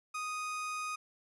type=tone; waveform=30% pulse; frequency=1244 Hz; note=D#6; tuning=1 cent flat; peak=-33 dBFS; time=0.14-0.96 s; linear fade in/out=10 ms; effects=resampled to 24000 Hz + 12-bit

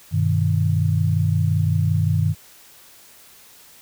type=chord; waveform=sine; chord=G augmented; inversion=none; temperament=equal; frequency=98 / 123.47 / 155.56 Hz; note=G2 / B2 / D#3; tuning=0 / 0 / 0 cents; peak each=-19 / -24 / -20 dBFS; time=0.11-2.35 s; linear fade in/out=50 ms; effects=white hiss -48 dBFS RMS until 3.81 s

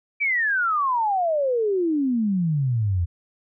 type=exponential sweep; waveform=sine; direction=down; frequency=2349 to 82.4 Hz; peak=-19 dBFS; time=0.2-3.06 s; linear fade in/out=20 ms; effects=none

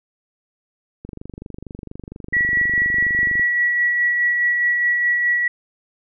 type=click train; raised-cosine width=3 ms; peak=-20 dBFS; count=58; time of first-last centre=1.05-3.396 s; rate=24.3 Hz
type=tone with tremolo; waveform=sine; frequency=1934 Hz; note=B6; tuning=37 cents flat; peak=-14 dBFS; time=2.33-5.48 s; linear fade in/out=5 ms; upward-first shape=sine; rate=4.8 Hz; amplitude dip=30%
effects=none

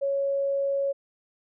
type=tone; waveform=sine; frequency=554.4 Hz; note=C#5; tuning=in tune; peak=-23 dBFS; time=0.01-0.93 s; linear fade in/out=20 ms; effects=none

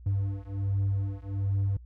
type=beating tone pair; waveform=triangle; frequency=98 / 99.3 Hz; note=G2 / G2; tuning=0 / +23 cents; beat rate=1.3 Hz; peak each=-27 dBFS; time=0.06-1.77 s; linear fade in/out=5 ms; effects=tanh soft clip ceiling -17 dBFS + added 60 Hz sine -45 dBFS peak until 1.85 s

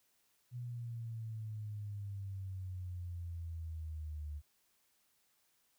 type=exponential sweep; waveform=sine; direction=down; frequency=123.47 to 73.42 Hz; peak=-40 dBFS; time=0.51-4.42 s; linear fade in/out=50 ms; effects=white hiss -75 dBFS RMS until 5.78 s

